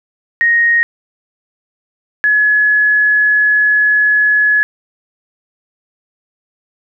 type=tone pair in turn; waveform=sine; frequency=1869 / 1697 Hz; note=A#6 / G#6; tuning=+4 / +37 cents; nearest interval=major second; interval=167 cents; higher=first; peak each=-8 dBFS; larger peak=neither; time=0.41-0.83 / 2.24-4.63 s; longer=second; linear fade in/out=0 ms; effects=none